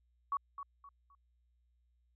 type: tone with echo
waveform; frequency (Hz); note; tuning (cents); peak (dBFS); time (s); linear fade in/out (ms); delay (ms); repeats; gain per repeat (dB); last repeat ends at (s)
sine; 1123; C#6; +22; -31; 0.32-0.37; 2; 260; 3; -10; 1.15
effects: added 60 Hz sine -70 dBFS peak until 2.15 s